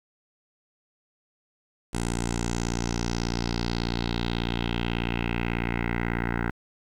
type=tone with low-pass filter sweep; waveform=10% pulse; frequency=58.27 Hz; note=A#1; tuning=in tune; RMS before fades=-28 dBFS; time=1.93-6.51 s; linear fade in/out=10 ms; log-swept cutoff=8700 to 1700 Hz; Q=3.5; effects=9-bit